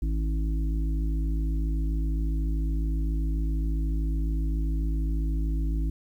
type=harmonic tone with a mistuned harmonic; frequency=53.8 Hz; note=A1; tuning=38 cents flat; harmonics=1 / 3 / 5 / 6; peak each=-24 / -36 / -38 / -40 dBFS; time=0.02-5.9 s; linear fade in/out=5 ms; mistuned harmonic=3; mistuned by=-37 cents; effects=10-bit